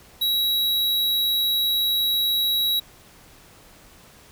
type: tone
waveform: square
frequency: 3873 Hz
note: B7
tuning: 35 cents flat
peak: -20 dBFS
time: 0.21-2.8 s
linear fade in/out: 10 ms
effects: pink hiss -50 dBFS RMS until 4.31 s